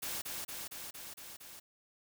white noise with echo, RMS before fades -39 dBFS, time 0.02-0.22 s, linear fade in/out 10 ms, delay 230 ms, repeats 6, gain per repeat -2 dB, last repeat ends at 1.6 s, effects none

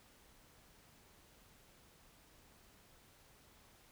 silence, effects pink hiss -65 dBFS RMS until 3.91 s

